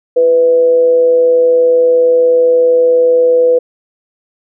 sine tone with amplitude modulation, 496.3 Hz, B4, 8 cents sharp, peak -4 dBFS, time 0.16-3.59 s, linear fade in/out 10 ms, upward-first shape sine, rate 157 Hz, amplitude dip 35%, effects none

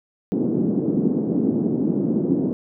white band-pass noise, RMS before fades -21 dBFS, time 0.32-2.53 s, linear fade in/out 0 ms, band 180 to 320 Hz, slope 24 dB/octave, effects none

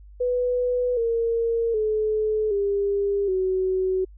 sine tone with pitch steps, 494.5 / 461.4 / 430.5 / 401.7 / 374.8 Hz, B4 / A#4 / A4 / G4 / F#4, +2 / -18 / -38 / +42 / +22 cents, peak -20 dBFS, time 0.2-4.05 s, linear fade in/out 10 ms, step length 770 ms, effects added 50 Hz sine -43 dBFS peak until 4.17 s

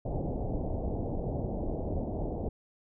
pink low-pass noise, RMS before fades -33 dBFS, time 0.05-2.49 s, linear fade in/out 5 ms, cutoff 750 Hz, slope 48 dB/octave, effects none

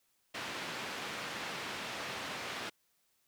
white band-pass noise, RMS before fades -41 dBFS, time 0.34-2.7 s, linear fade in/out 10 ms, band 130 to 2900 Hz, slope 12 dB/octave, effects white hiss -75 dBFS RMS until 3.27 s

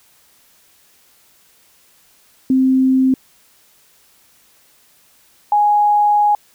sine tone pair in turn, 261.6 / 830.5 Hz, C4 / G#5, 0 / 0 cents, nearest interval octave + minor sixth, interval 2000 cents, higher second, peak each -10 dBFS, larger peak neither, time 2.5-3.14 / 5.52-6.35 s, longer second, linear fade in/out 2 ms, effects white hiss -53 dBFS RMS until 6.54 s

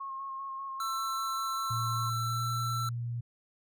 sine tone with vibrato, 1081 Hz, C#6, 44 cents flat, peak -36 dBFS, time 0-2.1 s, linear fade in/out 10 ms, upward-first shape square, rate 5.1 Hz, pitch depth 17 cents each way
square tone, 1335 Hz, E6, 22 cents sharp, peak -33 dBFS, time 0.8-2.89 s, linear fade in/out 2 ms
sine tone with pitch glide, 116 to 118.85 Hz, A#2 to A#2, -8 to +34 cents, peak -32 dBFS, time 1.7-3.21 s, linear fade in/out 10 ms, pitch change +42 cents, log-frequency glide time 2.23-2.44 s
effects none

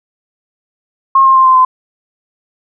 sine tone with pitch steps, 1075 / 1063.3 / 1051.7 / 1040.2 / 1028.8 Hz, C6 / C6 / C6 / C6 / C6, +47 / +28 / +9 / -10 / -30 cents, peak -4 dBFS, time 1.15-1.65 s, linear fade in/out 5 ms, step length 100 ms, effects none

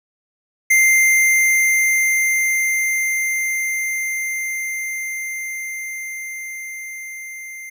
square tone with level ramp, 2093 Hz, C7, in tune, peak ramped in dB -11 to -32 dBFS, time 0.7-7.7 s, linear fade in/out 10 ms, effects none

